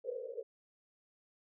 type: band-pass noise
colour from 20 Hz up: white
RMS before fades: -42 dBFS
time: 0.04-0.43 s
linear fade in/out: 10 ms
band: 450 to 520 Hz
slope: 96 dB/octave
effects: none